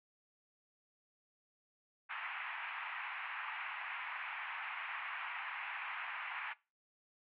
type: band-pass noise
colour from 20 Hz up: white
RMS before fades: -43 dBFS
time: 2.09-6.54 s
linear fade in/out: 20 ms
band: 810 to 2600 Hz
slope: 48 dB/octave
effects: noise-tail reverb RT60 0.3 s tail -22 dB re dry + MP3 48 kbps